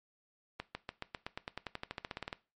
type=accelerating click train; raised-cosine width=0.3 ms; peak=-22 dBFS; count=20; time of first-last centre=0.6-2.328 s; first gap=150 ms; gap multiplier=0.94; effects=noise-tail reverb RT60 0.3 s tail -18 dB re dry + MP3 48 kbps